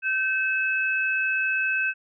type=tone pair together; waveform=sine; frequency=1545 / 2590 Hz; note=G6 / E7; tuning=-26 / -31 cents; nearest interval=major sixth; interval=895 cents; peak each=-24 / -25 dBFS; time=0.02-1.94 s; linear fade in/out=50 ms; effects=none